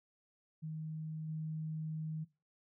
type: tone with level steps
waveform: sine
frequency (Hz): 157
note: D#3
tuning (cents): +16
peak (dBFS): -39 / -37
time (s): 0.62-2.25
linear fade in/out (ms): 20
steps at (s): 1.28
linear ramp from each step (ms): 10
effects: noise-tail reverb RT60 0.3 s tail -20 dB re dry